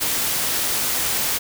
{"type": "noise", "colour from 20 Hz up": "white", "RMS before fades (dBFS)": -22, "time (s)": [0, 1.39], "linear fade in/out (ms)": 20, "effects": []}